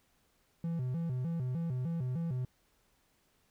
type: tone with vibrato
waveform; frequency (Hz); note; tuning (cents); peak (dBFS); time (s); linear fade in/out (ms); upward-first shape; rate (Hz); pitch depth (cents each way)
triangle; 145.6; D3; -15; -30; 0.64-2.45; 2; square; 3.3; 240
effects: pink hiss -72 dBFS RMS until 3.5 s